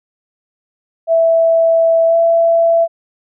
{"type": "tone with pitch glide", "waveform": "sine", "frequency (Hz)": [659.3, 668.1], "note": ["E5", "E5"], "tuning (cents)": [0, 23], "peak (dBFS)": -8, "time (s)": [1.07, 2.88], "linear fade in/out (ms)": 50, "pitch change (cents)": 23, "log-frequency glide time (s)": [2.07, 2.16], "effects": []}